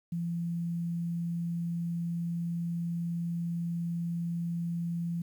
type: tone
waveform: sine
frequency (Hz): 170.1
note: F3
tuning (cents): -45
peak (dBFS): -30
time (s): 0.12-5.22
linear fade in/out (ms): 5
effects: 10-bit